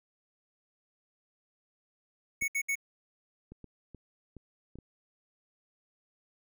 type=tone bursts; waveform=square; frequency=2217 Hz; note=C#7; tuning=in tune; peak=-29 dBFS; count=3; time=2.41-2.755 s; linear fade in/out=10 ms; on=71 ms; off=66 ms
type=clicks; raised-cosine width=3 ms; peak=-34 dBFS; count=7; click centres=2.423 / 3.52 / 3.643 / 3.947 / 4.367 / 4.756 / 4.787 s
effects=none

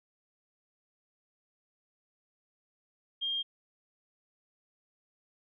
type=tone; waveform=sine; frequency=3213 Hz; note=G7; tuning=42 cents sharp; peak=-30 dBFS; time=3.21-3.43 s; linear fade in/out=20 ms; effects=none

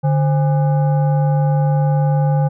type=tone with frequency modulation; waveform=sine; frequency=146.83 Hz; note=D3; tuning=in tune; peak=-12 dBFS; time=0.03-2.49 s; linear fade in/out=20 ms; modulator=673 Hz; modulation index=0.53; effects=none

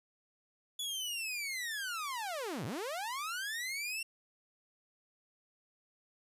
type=linear two-way sweep; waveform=sawtooth; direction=down then up; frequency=3446 to 98.3 to 2736 Hz; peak=-33 dBFS; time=0.79-4.03 s; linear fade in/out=5 ms; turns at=2.65 s; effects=resampled to 32000 Hz

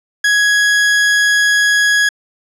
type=tone; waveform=40% pulse; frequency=1667 Hz; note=G#6; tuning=6 cents sharp; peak=-9 dBFS; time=0.24-2.09 s; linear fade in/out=5 ms; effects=low-pass 9000 Hz 12 dB/octave

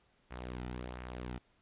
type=tone with flanger; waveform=sawtooth; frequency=61.74 Hz; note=B1; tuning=in tune; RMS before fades=-43 dBFS; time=0.3-1.39 s; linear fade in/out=20 ms; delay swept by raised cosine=0.25 to 1.85 ms; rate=1.4 Hz; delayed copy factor=-0.5; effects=pink hiss -71 dBFS RMS until 1.61 s + resampled to 8000 Hz

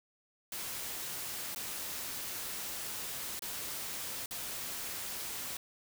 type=noise with dropouts; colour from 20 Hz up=white; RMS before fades=-40 dBFS; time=0.52-5.57 s; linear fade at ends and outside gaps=2 ms; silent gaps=1.548-1.56 / 3.393-3.421 / 4.26-4.309 s; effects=none

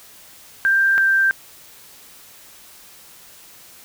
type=tone pair in turn; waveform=sine; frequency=1581 / 1572.8 Hz; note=G6 / G6; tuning=+14 / +5 cents; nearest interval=unison; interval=9 cents; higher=first; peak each=-13 dBFS; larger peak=neither; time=0.65-0.98 / 0.98-1.31 s; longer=neither; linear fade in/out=0 ms; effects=white hiss -45 dBFS RMS until 3.84 s

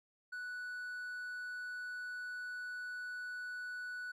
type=tone; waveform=triangle; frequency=1480 Hz; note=F#6; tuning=in tune; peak=-39 dBFS; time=0.32-4.12 s; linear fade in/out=10 ms; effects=resampled to 32000 Hz

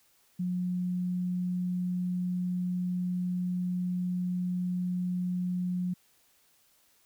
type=tone; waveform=sine; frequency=180 Hz; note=F#3; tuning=47 cents flat; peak=-28 dBFS; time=0.39-5.94 s; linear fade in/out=10 ms; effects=white hiss -66 dBFS RMS until 7.05 s

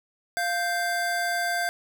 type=tone pair together; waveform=square; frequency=698.5 / 1568 Hz; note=F5 / G6; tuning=0 / 0 cents; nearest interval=octave + major second; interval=1400 cents; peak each=-28 dBFS; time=0.37-1.69 s; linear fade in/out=0 ms; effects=none

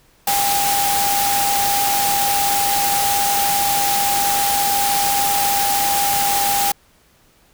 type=tone in noise; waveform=sine; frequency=804 Hz; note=G5; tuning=44 cents sharp; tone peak=-18 dBFS; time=0.27-6.72 s; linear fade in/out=5 ms; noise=white; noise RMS=-20 dBFS; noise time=0.27-6.72 s; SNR=-1 dB; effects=pink hiss -55 dBFS RMS until 7.53 s

